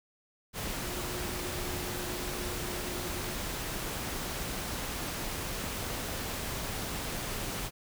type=tone in noise; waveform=sine; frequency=359.2 Hz; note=F4; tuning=49 cents sharp; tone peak=-42 dBFS; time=0.8-3.37 s; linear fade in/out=50 ms; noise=pink; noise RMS=-36 dBFS; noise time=0.53-7.71 s; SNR=-9 dB; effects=none